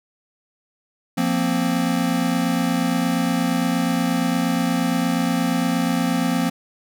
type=chord; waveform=square; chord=F suspended fourth; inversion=none; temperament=equal; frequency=174.61 / 233.1 / 261.6 Hz; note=F3 / Bb3 / C4; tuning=0 / 0 / 0 cents; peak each=-24 / -24 / -23 dBFS; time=1.17-6.5 s; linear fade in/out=10 ms; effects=none